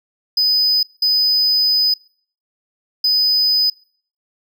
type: tone bursts at uneven times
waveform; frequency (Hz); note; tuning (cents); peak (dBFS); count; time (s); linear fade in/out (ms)
triangle; 5000; D#8; +8; -11; 3; 0.37-0.83 / 1.02-1.94 / 3.04-3.7; 5
effects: noise-tail reverb RT60 0.5 s tail -23 dB re dry